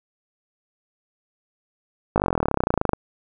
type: slowing click train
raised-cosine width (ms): 1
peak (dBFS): -5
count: 28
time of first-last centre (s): 2.16-2.933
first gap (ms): 19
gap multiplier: 1.03
effects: none